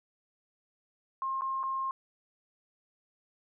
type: tone with dropouts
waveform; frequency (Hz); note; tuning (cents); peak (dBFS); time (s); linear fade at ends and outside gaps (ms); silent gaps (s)
sine; 1066; C6; +32; -30; 1.22-1.91; 1; 1.41-1.419 / 1.631-1.636
effects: none